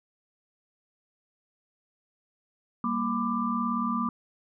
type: tone cluster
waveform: sine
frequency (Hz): 197.1 / 234.7 / 1002 / 1182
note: G3 / A#3 / B5 / D6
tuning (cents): +10 / +12 / +25 / +11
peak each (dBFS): -34 / -29 / -36 / -29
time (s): 2.84-4.09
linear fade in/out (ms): 2
effects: none